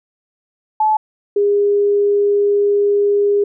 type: tone pair in turn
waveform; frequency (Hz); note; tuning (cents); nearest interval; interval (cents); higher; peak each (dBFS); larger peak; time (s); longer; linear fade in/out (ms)
sine; 863 / 407.3; A5 / G#4; -34 / -34; octave + minor second; 1300; first; -11; neither; 0.8-0.97 / 1.36-3.44; second; 5
effects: none